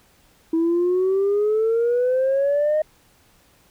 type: exponential sweep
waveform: sine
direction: up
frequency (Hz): 323.5 to 622.3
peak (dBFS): -15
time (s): 0.53-2.82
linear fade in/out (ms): 5
effects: tanh soft clip ceiling -14 dBFS + pink hiss -57 dBFS RMS until 3.7 s